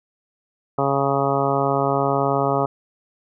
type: harmonic tone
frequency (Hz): 138.4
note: C#3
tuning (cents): -2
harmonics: 1 / 2 / 3 / 4 / 5 / 6 / 7 / 8 / 9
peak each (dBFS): -26 / -27 / -24 / -25 / -24 / -27 / -29 / -29 / -27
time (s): 0.78-2.66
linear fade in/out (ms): 5
effects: none